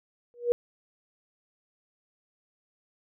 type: tone with exponential growth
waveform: sine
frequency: 480 Hz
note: B4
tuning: 49 cents flat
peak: -16 dBFS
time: 0.34-0.52 s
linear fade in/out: 0 ms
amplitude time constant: 38 ms
effects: none